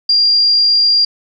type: tone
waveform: sine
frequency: 4782 Hz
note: D8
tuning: 30 cents sharp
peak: -8 dBFS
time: 0.09-1.05 s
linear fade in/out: 5 ms
effects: none

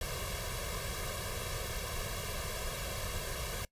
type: noise with comb filter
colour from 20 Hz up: pink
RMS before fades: -38 dBFS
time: 0.01-3.65 s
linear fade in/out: 2 ms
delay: 1.8 ms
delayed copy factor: +1
effects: noise-tail reverb RT60 0.1 s tail -22 dB re dry + resampled to 32000 Hz

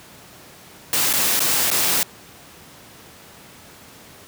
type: noise with dropouts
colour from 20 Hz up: white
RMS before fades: -19 dBFS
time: 0.93-2.03 s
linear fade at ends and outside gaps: 1 ms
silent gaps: 1.129-1.136 / 1.394-1.403 / 1.703-1.714 s
effects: pink hiss -44 dBFS RMS until 4.27 s + high-pass 100 Hz 12 dB/octave

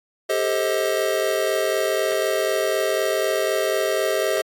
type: chord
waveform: square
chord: A half-diminished seventh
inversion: third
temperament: just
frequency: 396 / 440 / 528 / 633.6 Hz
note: G4 / A4 / C5 / Eb5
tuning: +18 / 0 / +16 / +31 cents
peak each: -26 / -28 / -27 / -24 dBFS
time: 0.29-4.42 s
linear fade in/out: 10 ms
effects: AAC 64 kbps

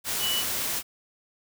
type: tone in noise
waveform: sine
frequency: 2960 Hz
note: F#7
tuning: in tune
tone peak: -26 dBFS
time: 0.19-0.44 s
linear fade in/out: 50 ms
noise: white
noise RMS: -29 dBFS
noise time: 0.04-0.83 s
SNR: 0 dB
effects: none

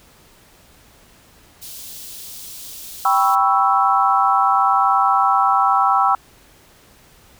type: high-pass noise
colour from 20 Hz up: white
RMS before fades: -35 dBFS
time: 1.61-3.36 s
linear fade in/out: 20 ms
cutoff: 3100 Hz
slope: 24 dB/octave
type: chord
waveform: sine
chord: C# half-diminished seventh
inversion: second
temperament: equal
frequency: 784 / 987.8 / 1108.7 / 1318.5 Hz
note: G5 / B5 / C#6 / E6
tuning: 0 / 0 / 0 / 0 cents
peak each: -17 / -20 / -20 / -17 dBFS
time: 3.05-6.15 s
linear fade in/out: 2 ms
effects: pink hiss -50 dBFS RMS until 7.39 s

